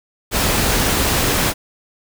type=noise; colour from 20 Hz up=pink; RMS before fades=-17 dBFS; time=0.31-1.54 s; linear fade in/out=50 ms; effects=none